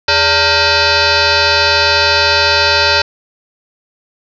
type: tone with frequency modulation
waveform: sine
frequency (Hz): 1568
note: G6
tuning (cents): 0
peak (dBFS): -8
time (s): 0.08-3.02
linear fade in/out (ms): 5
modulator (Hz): 495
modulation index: 6.9
effects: none